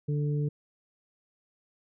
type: harmonic tone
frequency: 146.83 Hz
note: D3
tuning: in tune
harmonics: 1 / 2 / 3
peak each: -26 / -39 / -37 dBFS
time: 0.08-0.49 s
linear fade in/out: 10 ms
effects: none